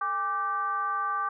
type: tone with frequency modulation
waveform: sine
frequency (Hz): 1174.7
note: D6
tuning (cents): 0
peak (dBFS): -26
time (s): 0.01-1.29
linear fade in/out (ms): 5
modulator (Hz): 365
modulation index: 0.7
effects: none